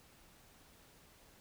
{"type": "silence", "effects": ["pink hiss -63 dBFS RMS until 1.4 s"]}